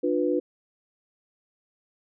sine chord, B diminished, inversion first, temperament just, 296.3 / 355.6 / 493.9 Hz, D4 / F4 / B4, +15 / +31 / 0 cents, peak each -26 dBFS, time 0.03-0.4 s, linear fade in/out 10 ms, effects none

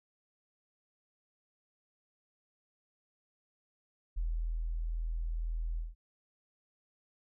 sine tone with ADSR envelope, 41 Hz, E1, 9 cents flat, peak -30 dBFS, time 4.16-5.95 s, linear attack 18 ms, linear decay 430 ms, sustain -2 dB, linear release 170 ms, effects none

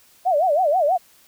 sine tone with vibrato, 660 Hz, E5, 2 cents sharp, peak -15 dBFS, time 0.25-0.98 s, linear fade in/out 20 ms, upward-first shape sine, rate 6.2 Hz, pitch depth 250 cents each way, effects white hiss -54 dBFS RMS until 1.27 s

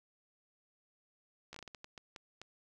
slowing click train, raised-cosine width 0.2 ms, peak -30 dBFS, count 11, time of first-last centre 1.53-2.416 s, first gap 14 ms, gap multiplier 1.38, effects none

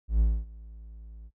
triangle tone with ADSR envelope, 55 Hz, A1, in tune, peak -16 dBFS, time 0.08-1.31 s, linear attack 120 ms, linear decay 250 ms, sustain -24 dB, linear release 49 ms, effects noise-tail reverb RT60 0.1 s tail -24 dB re dry

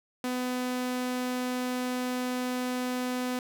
sawtooth tone, 250.8 Hz, B3, 27 cents sharp, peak -25 dBFS, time 0.24-3.39 s, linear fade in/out 2 ms, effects none

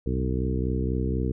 harmonic tone with a mistuned harmonic, 64 Hz, C2, 38 cents flat, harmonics 1 / 2 / 3 / 4 / 5 / 6 / 7, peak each -27 / -30 / -32 / -33 / -34 / -35 / -35 dBFS, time 0.06-1.32 s, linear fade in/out 5 ms, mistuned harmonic 1, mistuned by +89 cents, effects none

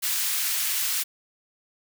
white high-pass noise, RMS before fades -26 dBFS, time 0.02-1.04 s, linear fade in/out 20 ms, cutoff 1600 Hz, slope 12 dB/octave, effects none

